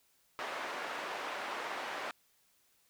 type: band-pass noise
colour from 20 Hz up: white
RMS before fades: -40 dBFS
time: 0.39-2.11 s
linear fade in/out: 0 ms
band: 460 to 1600 Hz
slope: 12 dB/octave
effects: white hiss -71 dBFS RMS until 2.89 s